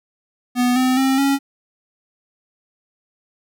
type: tone with pitch steps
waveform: square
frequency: 246.9 / 256.3 / 266.2 / 276.3 Hz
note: B3 / C4 / C4 / C#4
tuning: 0 / -36 / +30 / -6 cents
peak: -15 dBFS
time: 0.55-1.39 s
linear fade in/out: 50 ms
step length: 210 ms
effects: none